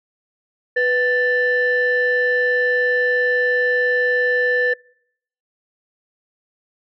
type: tone pair together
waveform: sine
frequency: 494.7 / 1763 Hz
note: B4 / A6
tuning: +3 / +3 cents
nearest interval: octave + minor seventh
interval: 2200 cents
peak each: -17 / -16 dBFS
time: 0.76-4.74 s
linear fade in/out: 10 ms
effects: noise-tail reverb RT60 0.7 s tail -26 dB re dry + tanh soft clip ceiling -10 dBFS